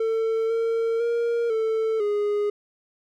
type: tone with pitch steps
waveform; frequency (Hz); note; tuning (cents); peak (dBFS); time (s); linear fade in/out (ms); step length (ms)
triangle; 448.2 / 456.1 / 468.6 / 443.4 / 413.6; A4 / A#4 / A#4 / A4 / G#4; +32 / -38 / +9 / +13 / -7; -19; 0-2.5; 5; 500
effects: none